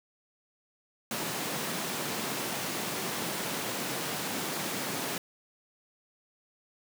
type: high-pass noise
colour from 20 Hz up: pink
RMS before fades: -34 dBFS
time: 1.11-5.18 s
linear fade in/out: 2 ms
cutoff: 150 Hz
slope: 24 dB/octave
effects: none